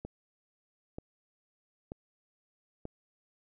click train, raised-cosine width 2 ms, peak -26 dBFS, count 4, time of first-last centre 0.05-2.854 s, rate 1.07 Hz, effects none

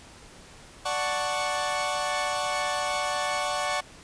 sawtooth chord, D major seventh, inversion none, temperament equal, 587.3 / 740 / 880 / 1108.7 Hz, D5 / F#5 / A5 / C#6, 0 / 0 / 0 / 0 cents, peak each -28 / -27 / -31 / -27 dBFS, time 0.85-3.81 s, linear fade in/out 10 ms, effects pink hiss -49 dBFS RMS until 4.03 s + resampled to 22050 Hz

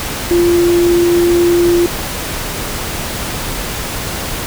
sine tone in noise, 346.4 Hz, F4, 14 cents flat, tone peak -8 dBFS, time 0.31-1.86 s, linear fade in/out 0 ms, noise pink, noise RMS -21 dBFS, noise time 0-4.46 s, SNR +10 dB, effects none

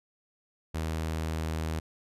sawtooth tone, 79.8 Hz, D#2, 44 cents sharp, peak -26 dBFS, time 0.74-1.8 s, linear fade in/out 10 ms, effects resampled to 32000 Hz

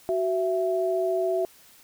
sine tone pair together, 373.9 / 664 Hz, F#4 / E5, +18 / +12 cents, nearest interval minor seventh, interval 994 cents, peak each -25 dBFS, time 0.09-1.45 s, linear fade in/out 0 ms, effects white hiss -54 dBFS RMS until 1.83 s

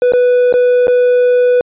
triangle tone with dropouts, 493.9 Hz, B4, in tune, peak -5 dBFS, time 0.02-1.61 s, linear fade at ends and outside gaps 1 ms, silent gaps 0.122-0.135 / 0.526-0.539 / 0.871-0.88 s, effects resampled to 8000 Hz

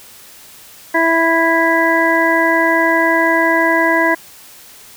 harmonic tone, 329.6 Hz, E4, in tune, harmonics 1 / 2 / 3 / 5 / 6, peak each -17 / -17 / -17 / -17 / -17 dBFS, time 0.94-4.15 s, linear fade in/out 10 ms, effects white hiss -40 dBFS RMS until 4.96 s

